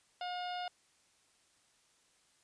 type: harmonic tone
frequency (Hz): 717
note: F5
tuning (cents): +45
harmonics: 1 / 2 / 3 / 4 / 5 / 6 / 7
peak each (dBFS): -38 / -47 / -53 / -48 / -50 / -55 / -55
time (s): 0.21-0.68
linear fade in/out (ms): 2
effects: white hiss -70 dBFS RMS until 2.43 s + resampled to 22050 Hz